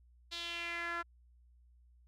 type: tone with band-pass filter sweep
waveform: sawtooth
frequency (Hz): 341.4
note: F4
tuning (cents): -39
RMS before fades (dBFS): -40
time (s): 0.31-1.03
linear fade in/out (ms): 20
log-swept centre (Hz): 4000 to 1400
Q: 3.4
effects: added 60 Hz sine -61 dBFS peak until 2.07 s